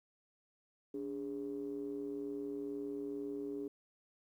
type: ring-modulated tone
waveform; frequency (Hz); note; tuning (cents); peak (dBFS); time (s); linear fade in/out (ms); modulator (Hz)
triangle; 61.1; B1; -18; -33; 0.94-3.68; 5; 349
effects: tanh soft clip ceiling -29 dBFS + 12-bit